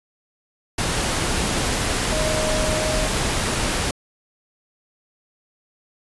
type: tone in noise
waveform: sine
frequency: 622.3 Hz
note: D#5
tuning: in tune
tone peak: -24 dBFS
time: 2.12-3.07 s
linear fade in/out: 5 ms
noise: pink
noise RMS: -22 dBFS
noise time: 0.78-3.91 s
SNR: -5 dB
effects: resampled to 24000 Hz